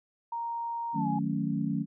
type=tone with pitch glide; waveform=sine; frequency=932.3 to 835.4 Hz; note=A#5 to G#5; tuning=0 to +10 cents; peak=-31 dBFS; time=0.32-1.19 s; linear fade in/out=5 ms; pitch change=-190 cents; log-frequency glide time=0.95-1.08 s
type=chord; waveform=sine; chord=D# half-diminished seventh; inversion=none; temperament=equal; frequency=155.56 / 185 / 220 / 277.2 Hz; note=D#3 / F#3 / A3 / C#4; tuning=0 / 0 / 0 / 0 cents; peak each=-33 / -33 / -32 / -33 dBFS; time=0.93-1.86 s; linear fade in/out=50 ms
effects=none